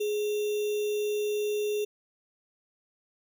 sine tone with sample-and-hold, 418.7 Hz, G#4, 14 cents sharp, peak -26 dBFS, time 0-1.85 s, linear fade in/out 10 ms, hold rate 3150 Hz, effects none

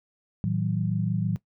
sine tone cluster, 112.8 / 161.1 / 187.8 Hz, A2 / E3 / F#3, +44 / -39 / +26 cents, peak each -28 dBFS, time 0.44-1.36 s, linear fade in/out 0 ms, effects noise-tail reverb RT60 0.1 s tail -18 dB re dry

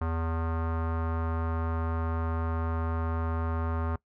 square tone with low-pass filter, 82 Hz, E2, 9 cents flat, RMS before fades -30 dBFS, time 0.01-3.96 s, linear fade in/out 5 ms, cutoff 1200 Hz, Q 2.9, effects noise-tail reverb RT60 0.1 s tail -21 dB re dry

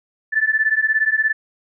sine beating tone pair, 1745 / 1762 Hz, A6 / A6, -15 / +2 cents, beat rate 17 Hz, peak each -18 dBFS, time 0.32-1.33 s, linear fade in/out 20 ms, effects none

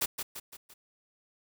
white noise with echo, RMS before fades -29 dBFS, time 0.01-0.06 s, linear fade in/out 10 ms, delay 170 ms, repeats 4, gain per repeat -6 dB, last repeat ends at 0.74 s, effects none

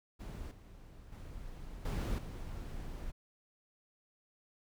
brown noise with level steps, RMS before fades -43 / -53 / -47 / -34 / -43 dBFS, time 0.19-3.12 s, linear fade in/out 20 ms, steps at 0.51 / 1.12 / 1.85 / 2.18 s, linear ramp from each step 5 ms, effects none

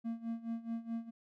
triangle tone with tremolo, 229.5 Hz, A#3, 27 cents flat, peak -32 dBFS, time 0.04-1.11 s, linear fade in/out 20 ms, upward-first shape sine, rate 4.7 Hz, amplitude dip 85%, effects none

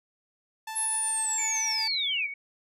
sawtooth tone with tremolo, 880 Hz, A5, in tune, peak -30 dBFS, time 0.67-1.88 s, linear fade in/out 5 ms, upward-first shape sine, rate 8 Hz, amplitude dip 30%
sine linear sweep, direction down, 11030 to 2230 Hz, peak -26 dBFS, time 0.75-2.27 s, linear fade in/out 20 ms
sine tone with vibrato, 2250 Hz, C#7, 25 cents sharp, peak -34 dBFS, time 1.38-2.34 s, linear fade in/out 5 ms, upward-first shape triangle, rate 8.4 Hz, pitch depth 25 cents each way
effects resampled to 32000 Hz

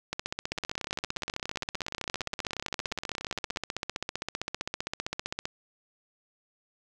two click trains, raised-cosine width 0.2 ms, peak -17 / -14 dBFS, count 53 / 83, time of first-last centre 0.52-3.561 / 0.13-5.455 s, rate 17.1 / 15.4 Hz, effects none

